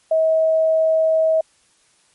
sine tone, 640 Hz, D#5, 49 cents sharp, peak -13 dBFS, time 0.11-1.41 s, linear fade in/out 5 ms, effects white hiss -58 dBFS RMS until 2.14 s + MP3 48 kbps

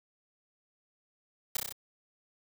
white noise with echo, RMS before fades -30 dBFS, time 1.55-1.57 s, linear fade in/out 5 ms, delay 31 ms, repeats 5, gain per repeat -2 dB, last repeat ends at 1.725 s, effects none

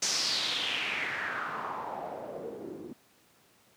white noise with low-pass filter sweep, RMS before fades -34 dBFS, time 0.02-2.93 s, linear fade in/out 5 ms, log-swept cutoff 6200 to 290 Hz, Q 4, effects pink hiss -63 dBFS RMS until 3.76 s + high-pass 150 Hz 12 dB/octave

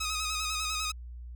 10% pulse tone with vibrato, 1261 Hz, D#6, 23 cents sharp, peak -22 dBFS, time 0-0.92 s, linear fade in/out 10 ms, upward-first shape square, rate 10 Hz, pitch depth 33 cents each way, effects added 60 Hz sine -40 dBFS peak until 1.35 s

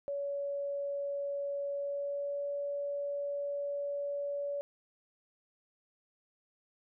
sine tone with pitch glide, 565 to 569.9 Hz, C#5 to C#5, +33 to +48 cents, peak -33 dBFS, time 0.08-4.61 s, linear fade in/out 0 ms, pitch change +15 cents, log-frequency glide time 1.72-2.49 s, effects none

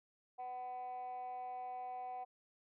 sine tone with frequency modulation, 751 Hz, F#5, 26 cents sharp, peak -40 dBFS, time 0.38-2.25 s, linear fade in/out 20 ms, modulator 253 Hz, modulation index 0.38, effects tanh soft clip ceiling -40 dBFS

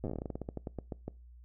slowing click train, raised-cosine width 2 ms, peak -24 dBFS, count 21, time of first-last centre 0.04-1.08 s, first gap 8 ms, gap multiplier 1.17, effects noise-tail reverb RT60 0.3 s tail -23 dB re dry + added 60 Hz sine -51 dBFS peak until 1.44 s

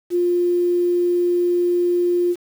sine tone with quantisation, 351.9 Hz, F4, 13 cents sharp, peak -15 dBFS, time 0.1-2.36 s, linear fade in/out 50 ms, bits 7, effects none

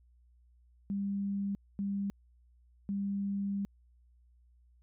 sine tone bursts at uneven times, 199.2 Hz, G3, 28 cents sharp, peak -31 dBFS, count 3, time 0.9-1.55 / 1.79-2.1 / 2.89-3.65 s, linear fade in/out 0 ms, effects added 60 Hz sine -61 dBFS peak until 4.82 s

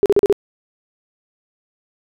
sine tone bursts, 404.4 Hz, G#4, 46 cents flat, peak -8 dBFS, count 5, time 0.03-0.326 s, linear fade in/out 0 ms, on 28 ms, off 39 ms, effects none

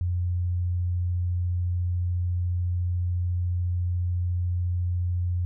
sine tone, 88.6 Hz, F2, 25 cents sharp, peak -23 dBFS, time 0.01-5.45 s, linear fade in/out 0 ms, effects none

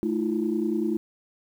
sine tone cluster, 217.1 / 317.5 / 347.7 Hz, A3 / D#4 / F4, -23 / +35 / -8 cents, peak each -27 dBFS, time 0.03-0.97 s, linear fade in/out 0 ms, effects tanh soft clip ceiling -14 dBFS + 9-bit

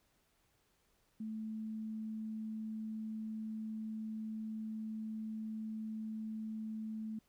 sine tone, 218.6 Hz, A3, 11 cents flat, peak -39 dBFS, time 1.2-7.19 s, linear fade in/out 5 ms, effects pink hiss -75 dBFS RMS until 7.28 s

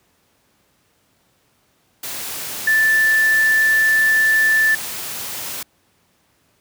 sine tone in noise, 1760 Hz, A6, in tune, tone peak -12 dBFS, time 2.67-4.75 s, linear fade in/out 5 ms, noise white, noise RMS -28 dBFS, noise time 2.03-5.63 s, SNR +13 dB, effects pink hiss -61 dBFS RMS until 6.6 s + high-pass 80 Hz 12 dB/octave

